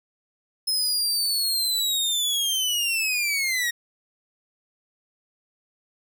sawtooth linear sweep, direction down, 5160 to 1864.7 Hz, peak -19 dBFS, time 0.67-3.71 s, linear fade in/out 10 ms, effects none

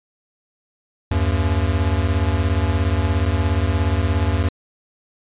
square beating tone pair, 77.78 / 94.78 Hz, D#2 / F#2, 0 / +42 cents, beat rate 17 Hz, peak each -20 dBFS, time 1.11-4.49 s, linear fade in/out 5 ms, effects resampled to 8000 Hz

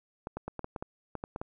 clicks, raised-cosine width 1 ms, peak -22 dBFS, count 11, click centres 0.271 / 0.37 / 0.48 / 0.593 / 0.644 / 0.762 / 0.825 / 1.153 / 1.239 / 1.361 / 1.415 s, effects none

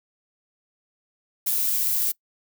violet noise with amplitude modulation, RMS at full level -22 dBFS, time 1.46-2.12 s, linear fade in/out 10 ms, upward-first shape sine, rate 115 Hz, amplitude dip 30%, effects noise-tail reverb RT60 0.1 s tail -23 dB re dry

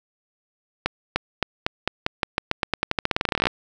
accelerating click train, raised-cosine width 0.3 ms, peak -4 dBFS, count 28, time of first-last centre 0.86-3.47 s, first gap 300 ms, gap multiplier 0.89, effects none

